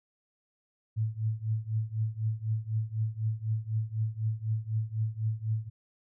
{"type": "tone with tremolo", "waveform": "sine", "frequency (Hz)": 110, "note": "A2", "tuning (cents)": 0, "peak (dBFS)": -24, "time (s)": [0.96, 5.7], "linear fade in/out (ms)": 20, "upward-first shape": "triangle", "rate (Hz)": 4, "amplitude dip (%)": 95, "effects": []}